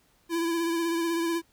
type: tone with vibrato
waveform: square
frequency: 335 Hz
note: E4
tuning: 28 cents sharp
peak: -26 dBFS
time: 0.29-1.42 s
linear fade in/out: 50 ms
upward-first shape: sine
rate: 16 Hz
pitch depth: 30 cents each way
effects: pink hiss -65 dBFS RMS until 1.52 s